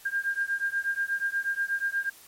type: beating tone pair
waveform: sine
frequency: 1600 / 1608.3 Hz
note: G6 / G6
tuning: +35 / +44 cents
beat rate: 8.3 Hz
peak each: -29 dBFS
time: 0.05-2.1 s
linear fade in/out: 10 ms
effects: white hiss -52 dBFS RMS until 2.27 s + MP3 64 kbps